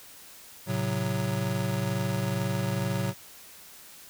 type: chord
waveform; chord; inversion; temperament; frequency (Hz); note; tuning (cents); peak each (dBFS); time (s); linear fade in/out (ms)
square; F# diminished; first; just; 111 / 133.2 / 185; A2 / C3 / F#3; +16 / +31 / 0; -32; 0.66-3.14; 50
effects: white hiss -49 dBFS RMS until 4.09 s